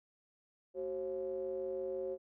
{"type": "ring-modulated tone", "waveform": "triangle", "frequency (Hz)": 80, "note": "D#2", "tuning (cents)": 49, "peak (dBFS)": -31, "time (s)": [0.74, 2.18], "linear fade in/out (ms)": 50, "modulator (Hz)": 457, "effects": []}